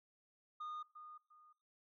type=tone with echo; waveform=sine; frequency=1226 Hz; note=D#6; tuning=26 cents flat; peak=-40 dBFS; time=0.6-0.83 s; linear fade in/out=10 ms; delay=350 ms; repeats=2; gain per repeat=-11 dB; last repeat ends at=1.53 s; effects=noise-tail reverb RT60 0.4 s tail -21 dB re dry + tanh soft clip ceiling -42 dBFS